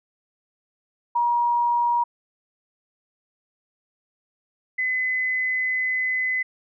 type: tone pair in turn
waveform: sine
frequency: 953 / 2025 Hz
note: A#5 / B6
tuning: +38 / +43 cents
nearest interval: octave + minor second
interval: 1305 cents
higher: second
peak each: -18 / -21 dBFS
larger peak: first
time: 1.15-2.04 / 4.78-6.43 s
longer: second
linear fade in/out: 10 ms
effects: none